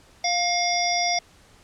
harmonic tone with a mistuned harmonic, 701 Hz, F5, 6 cents sharp, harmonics 1 / 3 / 5 / 7 / 8, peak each -24 / -27 / -33 / -29 / -26 dBFS, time 0.24-1.19 s, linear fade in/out 5 ms, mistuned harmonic 3, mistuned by +26 cents, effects pink hiss -54 dBFS RMS until 1.63 s + low-pass 9000 Hz 12 dB/octave

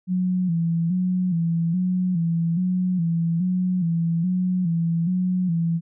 sine tone with vibrato, 174.61 Hz, F3, in tune, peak -19 dBFS, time 0.07-5.81 s, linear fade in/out 50 ms, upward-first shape square, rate 1.2 Hz, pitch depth 79 cents each way, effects none

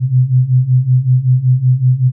sine beating tone pair, 124.5 / 129.8 Hz, B2 / C3, +14 / -13 cents, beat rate 5.3 Hz, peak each -13 / -10 dBFS, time 0-2.12 s, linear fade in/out 50 ms, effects none

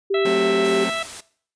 sine tone, 392 Hz, G4, in tune, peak -18 dBFS, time 0.1-0.85 s, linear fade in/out 10 ms
harmonic tone, 659.3 Hz, E5, in tune, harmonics 1 / 2 / 3 / 4 / 5 / 6, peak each -26 / -29 / -31 / -32 / -33 / -34 dBFS, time 0.14-1.03 s, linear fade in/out 5 ms
sawtooth chord, F# diminished, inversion none, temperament just, 185 / 222 / 266.4 Hz, F#3 / A3 / C4, 0 / +16 / +31 cents, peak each -24 dBFS, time 0.25-0.9 s, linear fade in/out 5 ms
white noise, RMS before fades -35 dBFS, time 0.64-1.21 s, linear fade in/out 10 ms
effects noise-tail reverb RT60 0.5 s tail -18 dB re dry + resampled to 22050 Hz

